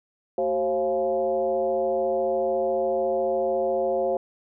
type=tone with frequency modulation; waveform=sine; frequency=535 Hz; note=C5; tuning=38 cents sharp; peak=-21 dBFS; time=0.38-4.17 s; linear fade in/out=2 ms; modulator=156 Hz; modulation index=1.1; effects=none